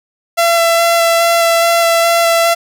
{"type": "tone with vibrato", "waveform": "sawtooth", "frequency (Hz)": 674, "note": "E5", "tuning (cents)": 38, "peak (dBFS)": -5, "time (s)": [0.37, 2.55], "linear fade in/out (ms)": 20, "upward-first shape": "square", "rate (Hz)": 2.4, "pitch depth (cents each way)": 9, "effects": []}